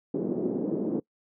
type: band-pass noise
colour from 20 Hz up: white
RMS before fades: -29 dBFS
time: 0.14-1 s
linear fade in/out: 5 ms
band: 200 to 380 Hz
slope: 24 dB/octave
effects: noise-tail reverb RT60 0.1 s tail -24 dB re dry